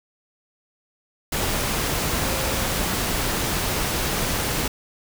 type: tone in noise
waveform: sine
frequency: 530 Hz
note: C5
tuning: 22 cents sharp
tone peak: -33 dBFS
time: 2.25-2.66 s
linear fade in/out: 5 ms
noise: pink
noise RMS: -24 dBFS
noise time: 1.32-4.68 s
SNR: -12 dB
effects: none